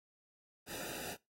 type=noise with comb filter; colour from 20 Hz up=pink; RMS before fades=-44 dBFS; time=0.66-1.17 s; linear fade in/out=50 ms; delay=0.92 ms; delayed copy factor=-0.95; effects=noise-tail reverb RT60 0.2 s tail -20 dB re dry + AAC 48 kbps